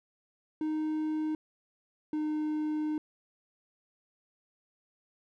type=tone pair in turn; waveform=triangle; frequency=310 / 305.7 Hz; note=D#4 / D#4; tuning=-6 / -30 cents; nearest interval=unison; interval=24 cents; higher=first; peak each=-27 dBFS; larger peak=neither; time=0.61-1.35 / 2.13-2.98 s; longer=second; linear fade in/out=2 ms; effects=none